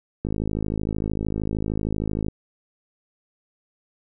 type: click train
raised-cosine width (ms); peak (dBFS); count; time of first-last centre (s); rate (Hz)
3; -13; 109; 0.25-2.284; 53.1
effects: none